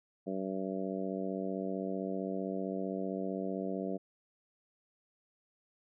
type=harmonic tone; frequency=95.5 Hz; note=G2; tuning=45 cents flat; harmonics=2 / 3 / 4 / 5 / 6 / 7; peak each=-38 / -40 / -41 / -42 / -43 / -43 dBFS; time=0.26-3.98 s; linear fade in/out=20 ms; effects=none